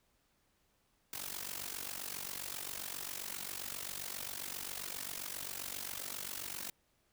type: noise with amplitude modulation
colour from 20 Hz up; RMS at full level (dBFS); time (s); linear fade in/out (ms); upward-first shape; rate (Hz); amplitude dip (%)
white; -39; 1.13-6.7; 2; sine; 47.5; 85
effects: pink hiss -75 dBFS RMS until 7.12 s